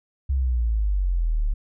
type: exponential sweep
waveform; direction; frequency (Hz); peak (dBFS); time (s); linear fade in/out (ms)
sine; down; 69.3 to 35.26; -19; 0.29-1.54; 10
effects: none